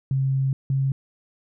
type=tone pair in turn; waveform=sine; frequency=134.4 / 135.33 Hz; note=C3 / C#3; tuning=+47 / -41 cents; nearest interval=unison; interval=12 cents; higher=second; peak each=-19 dBFS; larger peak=neither; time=0.11-0.53 / 0.7-0.92 s; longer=first; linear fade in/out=2 ms; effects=none